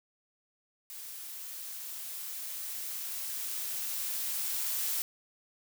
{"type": "noise with level ramp", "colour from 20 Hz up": "blue", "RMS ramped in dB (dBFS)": [-44, -32], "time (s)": [0.9, 5.02], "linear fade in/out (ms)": 0, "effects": []}